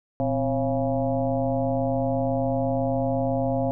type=tone with frequency modulation; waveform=sine; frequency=402 Hz; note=G4; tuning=44 cents sharp; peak=-21 dBFS; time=0.2-3.71 s; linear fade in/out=0 ms; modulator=142 Hz; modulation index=2.4; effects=none